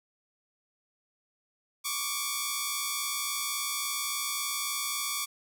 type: tone pair together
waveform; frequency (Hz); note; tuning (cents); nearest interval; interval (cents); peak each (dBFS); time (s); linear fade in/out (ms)
5% pulse; 1114 / 1177.6; C#6 / D6; +8 / +4; minor second; 96; -21; 1.84-5.26; 20
effects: none